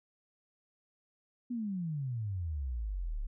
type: exponential sweep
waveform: sine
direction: down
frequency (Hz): 250.6 to 33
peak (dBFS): -33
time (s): 1.5-3.27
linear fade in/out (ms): 10
effects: none